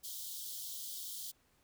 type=high-pass noise; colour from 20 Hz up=white; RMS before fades=-44 dBFS; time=0.03-1.32 s; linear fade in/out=20 ms; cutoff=3100 Hz; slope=96 dB/octave; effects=pink hiss -72 dBFS RMS until 1.63 s